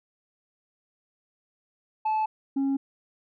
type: tone pair in turn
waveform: sine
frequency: 868 / 273.4 Hz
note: A5 / C#4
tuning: -24 / -24 cents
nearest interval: octave + minor sixth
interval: 2000 cents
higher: first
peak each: -20 dBFS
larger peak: neither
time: 2.05-2.26 / 2.56-2.77 s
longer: neither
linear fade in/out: 10 ms
effects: tanh soft clip ceiling -22 dBFS